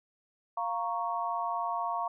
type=chord; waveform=sine; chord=Bb minor; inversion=second; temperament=equal; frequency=698.5 / 932.3 / 1108.7 Hz; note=F5 / Bb5 / Db6; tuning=0 / 0 / 0 cents; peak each=-34 dBFS; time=0.57-2.08 s; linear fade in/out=5 ms; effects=none